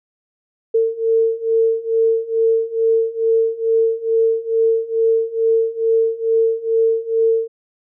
sine beating tone pair, 450.6 / 452.9 Hz, A4 / A#4, +41 / -50 cents, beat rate 2.3 Hz, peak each -18 / -16 dBFS, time 0.74-7.48 s, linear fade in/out 10 ms, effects none

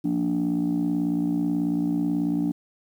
sine chord, Bb major, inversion second, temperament just, 174.81 / 233.1 / 291.4 Hz, F3 / Bb3 / D4, +2 / 0 / -13 cents, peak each -26 / -27 / -22 dBFS, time 0.04-2.52 s, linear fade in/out 10 ms, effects tanh soft clip ceiling -17 dBFS + 9-bit

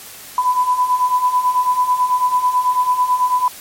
sine beating tone pair, 992 / 1001.1 Hz, B5 / B5, +7 / +23 cents, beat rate 9.1 Hz, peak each -19 / -14 dBFS, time 0.38-3.48 s, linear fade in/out 2 ms, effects white hiss -36 dBFS RMS until 3.6 s + MP3 64 kbps

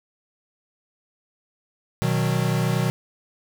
square chord, B major, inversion none, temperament equal, 123.47 / 155.56 / 185 Hz, B2 / D#3 / F#3, 0 / 0 / 0 cents, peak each -24 / -25 / -27 dBFS, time 2.02-2.9 s, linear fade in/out 0 ms, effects none

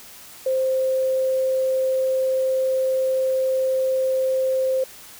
sine tone, 523.3 Hz, C5, in tune, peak -18 dBFS, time 0.46-4.84 s, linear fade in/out 5 ms, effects white hiss -43 dBFS RMS until 5.19 s

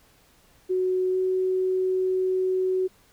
sine tone with pitch glide, 370 to 373 Hz, F#4 to F#4, 0 to +14 cents, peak -21 dBFS, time 0.69-2.88 s, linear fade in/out 20 ms, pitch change +14 cents, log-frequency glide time 1.11-1.16 s, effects pink hiss -59 dBFS RMS until 3.12 s

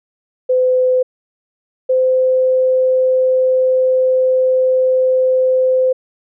sine tone pair in turn, 509 / 515.2 Hz, C5 / C5, -48 / -27 cents, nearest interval unison, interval 21 cents, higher second, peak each -10 dBFS, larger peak neither, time 0.49-1.03 / 1.89-5.93 s, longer second, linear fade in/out 10 ms, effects none

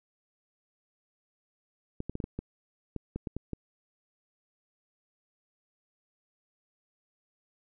clicks, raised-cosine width 3 ms, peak -21 dBFS, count 11, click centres 2.004 / 2.096 / 2.154 / 2.202 / 2.241 / 2.39 / 2.963 / 3.16 / 3.272 / 3.366 / 3.533 s, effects none

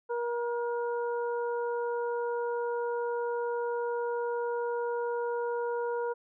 harmonic tone, 475.6 Hz, A#4, 35 cents sharp, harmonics 1 / 2 / 3, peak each -30 / -36 / -42 dBFS, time 0.09-6.14 s, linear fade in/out 20 ms, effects none

